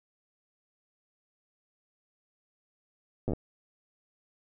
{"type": "slowing click train", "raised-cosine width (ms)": 2, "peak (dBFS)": -18, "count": 6, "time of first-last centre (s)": [3.28, 3.334], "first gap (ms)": 8, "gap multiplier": 1.15, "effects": []}